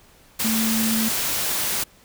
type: tone in noise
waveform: sine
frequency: 222.6 Hz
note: A3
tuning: 20 cents sharp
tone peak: -21 dBFS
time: 0.44-1.09 s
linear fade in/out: 10 ms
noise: white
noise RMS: -24 dBFS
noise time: 0.39-1.84 s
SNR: 0 dB
effects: pink hiss -53 dBFS RMS until 2.04 s